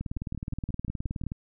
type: two click trains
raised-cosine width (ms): 5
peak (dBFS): -20 / -22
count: 26 / 7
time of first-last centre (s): 0.01-1.319 / 0.17-1.238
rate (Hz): 19.1 / 5.62
effects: none